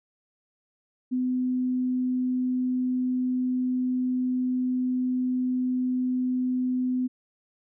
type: tone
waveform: sine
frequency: 253.1 Hz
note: B3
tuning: 43 cents sharp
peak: -23 dBFS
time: 1.11-7.08 s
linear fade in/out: 20 ms
effects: none